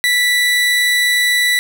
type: tone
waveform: 30% pulse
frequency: 1967 Hz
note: B6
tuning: 7 cents flat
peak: -9 dBFS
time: 0.04-1.59 s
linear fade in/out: 0 ms
effects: none